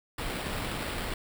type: noise with sample-and-hold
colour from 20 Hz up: pink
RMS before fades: -34 dBFS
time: 0.18-1.14 s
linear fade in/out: 5 ms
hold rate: 6300 Hz
effects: none